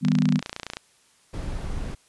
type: chord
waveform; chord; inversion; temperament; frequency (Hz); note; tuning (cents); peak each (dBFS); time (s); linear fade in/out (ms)
sine; Eb augmented; none; equal; 155.56 / 196 / 246.9; Eb3 / G3 / B3; 0 / 0 / 0; -22; 0.01-0.41; 50
type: click train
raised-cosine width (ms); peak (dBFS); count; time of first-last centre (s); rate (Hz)
0.2; -14; 22; 0.05-0.769; 29.2
type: noise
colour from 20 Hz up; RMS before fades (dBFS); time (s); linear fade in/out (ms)
brown; -30; 1.33-1.95; 10
effects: white hiss -60 dBFS RMS until 2.08 s + resampled to 24000 Hz